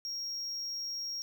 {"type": "tone", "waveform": "triangle", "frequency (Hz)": 5588, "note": "F8", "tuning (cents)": 0, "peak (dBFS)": -34, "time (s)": [0.05, 1.22], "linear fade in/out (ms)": 0, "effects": []}